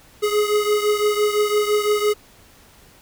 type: beating tone pair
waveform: square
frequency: 417.3 / 423.2 Hz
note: G#4 / G#4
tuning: +8 / +33 cents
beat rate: 5.9 Hz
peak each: -19 / -23 dBFS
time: 0.22-2.14 s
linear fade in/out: 20 ms
effects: pink hiss -50 dBFS RMS until 3.01 s